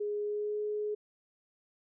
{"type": "tone with pitch glide", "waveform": "sine", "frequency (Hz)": [415.3, 420.6], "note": ["G#4", "G#4"], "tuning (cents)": [0, 22], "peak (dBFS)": -31, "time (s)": [0, 0.95], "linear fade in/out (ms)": 10, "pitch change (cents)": 22, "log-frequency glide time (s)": [0.22, 0.6], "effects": []}